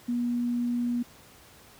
sine tone, 240.9 Hz, B3, 43 cents flat, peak -25 dBFS, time 0.08-1.03 s, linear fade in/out 10 ms, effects pink hiss -53 dBFS RMS until 1.79 s + high-pass 60 Hz 12 dB/octave

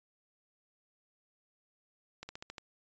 slowing click train, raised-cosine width 0.2 ms, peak -26 dBFS, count 6, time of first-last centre 2.23-2.582 s, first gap 60 ms, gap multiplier 1.08, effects resampled to 16000 Hz

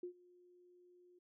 sine tone with ADSR envelope, 356.5 Hz, F4, 36 cents sharp, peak -40 dBFS, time 0.03-1.19 s, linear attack 4 ms, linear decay 93 ms, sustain -23 dB, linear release 8 ms, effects none

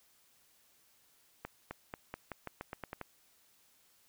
accelerating click train, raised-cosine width 0.5 ms, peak -25 dBFS, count 11, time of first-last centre 1.45-3.013 s, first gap 260 ms, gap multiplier 0.88, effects white hiss -68 dBFS RMS until 4.08 s

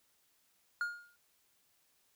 triangle tone with exponential decay, 1422 Hz, F6, 31 cents sharp, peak -28 dBFS, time 0.81-1.16 s, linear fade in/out 1 ms, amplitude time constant 75 ms, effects white hiss -73 dBFS RMS until 2.15 s

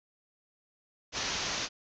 white low-pass noise, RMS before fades -34 dBFS, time 1.12-1.69 s, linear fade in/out 50 ms, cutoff 6600 Hz, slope 96 dB/octave, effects none

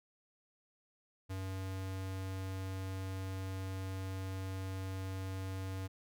square tone, 95.1 Hz, F#2, 48 cents sharp, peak -39 dBFS, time 1.29-5.88 s, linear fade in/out 20 ms, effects none

